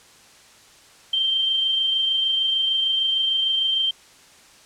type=tone with amplitude modulation; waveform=sine; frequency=3142 Hz; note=G7; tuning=3 cents sharp; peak=-17 dBFS; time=1.13-3.91 s; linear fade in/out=5 ms; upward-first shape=sine; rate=26.6 Hz; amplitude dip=30%; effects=white hiss -50 dBFS RMS until 4.65 s + low-pass 8000 Hz 12 dB/octave